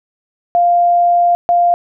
sine tone bursts at uneven times, 698 Hz, F5, 1 cent flat, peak -8 dBFS, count 2, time 0.55-1.35 / 1.49-1.74 s, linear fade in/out 0 ms, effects none

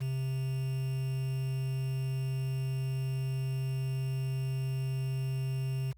triangle tone with quantisation, 132.3 Hz, C3, 20 cents sharp, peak -28 dBFS, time 0-5.93 s, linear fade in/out 20 ms, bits 8, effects added 60 Hz sine -56 dBFS peak until 5.97 s

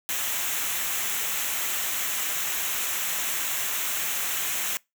white noise with comb filter, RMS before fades -28 dBFS, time 0.09-4.77 s, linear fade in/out 0 ms, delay 0.21 ms, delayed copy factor -0.6, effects noise-tail reverb RT60 0.2 s tail -24 dB re dry

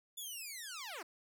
10% pulse linear sweep, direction down, 3520 to 293.7 Hz, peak -35 dBFS, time 0.17-1.03 s, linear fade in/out 10 ms, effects none

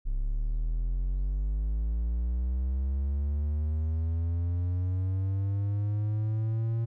triangle linear sweep, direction up, 32.66 to 115.4 Hz, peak -24 dBFS, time 0.05-6.86 s, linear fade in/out 20 ms, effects none

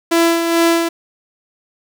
sawtooth tone with tremolo, 334.9 Hz, E4, 27 cents sharp, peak -6 dBFS, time 0.11-0.89 s, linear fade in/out 10 ms, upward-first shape sine, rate 2.3 Hz, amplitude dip 50%, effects 8-bit

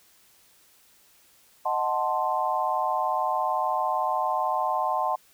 sine chord, D# diminished seventh, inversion none, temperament equal, 622.3 / 740 / 880 / 1046.5 Hz, D#5 / F#5 / A5 / C6, 0 / 0 / 0 / 0 cents, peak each -31 / -28 / -28 / -28 dBFS, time 1.65-5.16 s, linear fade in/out 10 ms, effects white hiss -59 dBFS RMS until 5.33 s

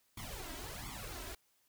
pink noise with flanger, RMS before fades -45 dBFS, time 0.17-1.35 s, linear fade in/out 5 ms, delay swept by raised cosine 0.89 to 3.09 ms, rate 1.4 Hz, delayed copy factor +1, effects white hiss -74 dBFS RMS until 1.68 s

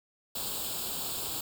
white noise with comb filter, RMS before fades -35 dBFS, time 0.35-1.41 s, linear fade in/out 5 ms, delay 0.25 ms, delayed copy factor +0.8, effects none

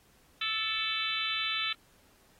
harmonic tone with a mistuned harmonic, 438.8 Hz, A4, 5 cents flat, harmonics 3 / 4 / 5 / 6 / 7 / 8 / 9, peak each -38 / -41 / -38 / -36 / -37 / -35 / -38 dBFS, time 0.41-1.73 s, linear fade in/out 5 ms, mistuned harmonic 5, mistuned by +39 cents, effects pink hiss -64 dBFS RMS until 2.39 s + AAC 48 kbps

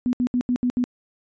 sine tone bursts at uneven times, 246.9 Hz, B3, in tune, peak -18 dBFS, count 6, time 0.06-0.13 / 0.2-0.27 / 0.34-0.41 / 0.49-0.56 / 0.63-0.7 / 0.77-0.84 s, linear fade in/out 0 ms, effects resampled to 16000 Hz

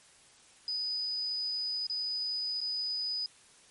sine tone with dropouts, 4978 Hz, D#8, in tune, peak -31 dBFS, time 0.68-3.26 s, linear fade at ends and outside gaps 1 ms, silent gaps 1.868-1.898 / 2.604-2.614 s, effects white hiss -59 dBFS RMS until 3.7 s + MP3 48 kbps

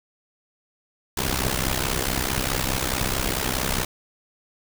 pink noise with amplitude modulation, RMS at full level -21 dBFS, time 1.17-3.85 s, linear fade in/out 5 ms, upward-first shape sine, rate 64.7 Hz, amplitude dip 85%, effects none

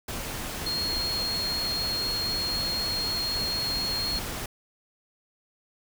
sine tone in noise, 4274 Hz, C8, 36 cents sharp, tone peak -27 dBFS, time 0.66-4.19 s, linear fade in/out 5 ms, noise pink, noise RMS -34 dBFS, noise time 0.08-4.46 s, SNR +4 dB, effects none

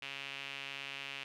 sawtooth tone with band-pass filter, 138.2 Hz, C#3, 5 cents flat, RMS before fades -44 dBFS, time 0.02-1.24 s, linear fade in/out 5 ms, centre 2700 Hz, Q 3.6, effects none

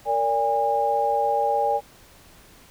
sine tone cluster, 461.9 / 577 / 814 Hz, A#4 / D5 / G#5, -16 / -31 / -35 cents, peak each -27 / -25 / -21 dBFS, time 0.05-1.81 s, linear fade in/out 50 ms, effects pink hiss -51 dBFS RMS until 2.7 s

